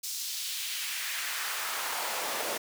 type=noise with high-pass filter sweep; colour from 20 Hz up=pink; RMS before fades=-34 dBFS; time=0.03-2.58 s; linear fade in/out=10 ms; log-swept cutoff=5500 to 450 Hz; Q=1.3; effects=none